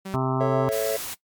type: tone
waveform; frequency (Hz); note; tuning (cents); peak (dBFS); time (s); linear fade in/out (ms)
sawtooth; 192.1; G3; -35; -28; 0.05-0.16; 10
type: harmonic tone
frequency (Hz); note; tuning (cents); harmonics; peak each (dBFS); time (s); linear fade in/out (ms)
130.81; C3; 0; 1 / 2 / 3 / 5 / 6 / 7 / 8 / 9 / 10; -25 / -28 / -30 / -32 / -33 / -33 / -34 / -35 / -35; 0.14-0.69; 0
type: chord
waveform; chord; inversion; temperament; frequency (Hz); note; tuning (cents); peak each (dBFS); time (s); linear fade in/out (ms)
triangle; A major; none; just; 440 / 550 / 660; A4 / C#5 / E5; 0 / -14 / +2; -24 / -24 / -25; 0.4-0.97; 10
type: noise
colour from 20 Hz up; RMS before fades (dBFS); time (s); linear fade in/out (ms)
white; -33; 0.71-1.15; 20
effects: noise-tail reverb RT60 0.1 s tail -19 dB re dry + MP3 96 kbps